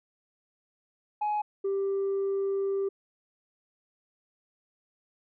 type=tone pair in turn; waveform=sine; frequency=840 / 392.6 Hz; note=G#5 / G4; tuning=+19 / +3 cents; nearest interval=octave + minor second; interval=1316 cents; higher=first; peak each=-24 dBFS; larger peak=neither; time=1.21-1.42 / 1.64-2.89 s; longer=second; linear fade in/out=10 ms; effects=tanh soft clip ceiling -24 dBFS